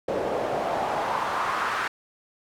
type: noise with band-pass filter sweep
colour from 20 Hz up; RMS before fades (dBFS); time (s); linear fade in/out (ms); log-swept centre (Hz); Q
pink; -27; 0.08-1.88; 5; 490 to 1400; 2.5
effects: none